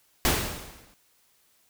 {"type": "noise with exponential decay", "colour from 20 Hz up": "pink", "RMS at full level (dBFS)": -20, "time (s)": [0.25, 0.94], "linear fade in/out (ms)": 1, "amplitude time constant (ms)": 150, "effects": ["white hiss -65 dBFS RMS until 1.69 s"]}